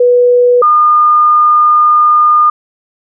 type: tone pair in turn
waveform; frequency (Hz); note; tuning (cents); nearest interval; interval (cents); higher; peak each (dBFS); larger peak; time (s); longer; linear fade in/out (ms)
sine; 490 / 1214.9; B4 / D#6; -14 / -42; octave + major third; 1572; second; -4; neither; 0-0.62 / 0.62-2.5; second; 5
effects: none